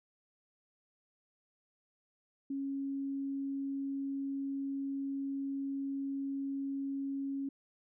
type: tone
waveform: sine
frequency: 275 Hz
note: C#4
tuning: 14 cents flat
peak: -34 dBFS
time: 2.5-7.49 s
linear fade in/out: 5 ms
effects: none